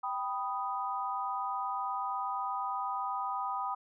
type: chord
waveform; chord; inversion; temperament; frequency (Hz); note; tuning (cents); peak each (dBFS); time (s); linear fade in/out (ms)
sine; G augmented; none; equal; 784 / 987.8 / 1244.5; G5 / B5 / D#6; 0 / 0 / 0; -37 / -36 / -36; 0.03-3.75; 10
effects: none